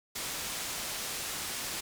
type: low-pass noise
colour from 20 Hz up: white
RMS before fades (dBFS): -37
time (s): 0.15-1.81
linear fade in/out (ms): 10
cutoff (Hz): 9600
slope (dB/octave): 12
effects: none